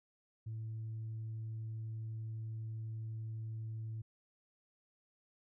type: tone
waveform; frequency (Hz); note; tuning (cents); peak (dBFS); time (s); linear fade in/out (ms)
sine; 111; A2; +16; -38; 0.46-4.02; 10
effects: tanh soft clip ceiling -37 dBFS